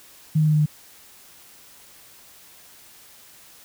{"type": "tone with pitch steps", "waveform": "sine", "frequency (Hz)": [155.56, 154.31, 153.06, 151.83, 150.61], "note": ["D#3", "D#3", "D#3", "D#3", "D3"], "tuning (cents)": [0, -14, -28, -42, 44], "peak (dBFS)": -15, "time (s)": [0.35, 0.66], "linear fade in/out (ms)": 10, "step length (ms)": 62, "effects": ["white hiss -49 dBFS RMS until 3.64 s"]}